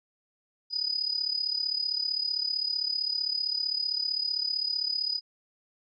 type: tone with amplitude modulation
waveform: sine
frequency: 4969 Hz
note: D#8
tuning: 3 cents flat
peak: -23 dBFS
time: 0.7-5.21 s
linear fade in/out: 50 ms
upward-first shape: sine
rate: 35.5 Hz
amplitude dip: 80%
effects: MP3 48 kbps